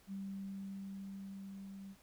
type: tone with level ramp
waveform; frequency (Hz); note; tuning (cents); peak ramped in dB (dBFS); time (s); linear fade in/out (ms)
sine; 195.3; G3; -6; -40 to -47; 0.07-1.96; 50
effects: pink hiss -66 dBFS RMS until 2.02 s